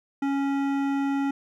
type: tone with hard clipping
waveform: sine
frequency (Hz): 277.2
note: C#4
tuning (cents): 0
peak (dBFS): -25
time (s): 0.22-1.31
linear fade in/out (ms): 5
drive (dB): 14
effects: none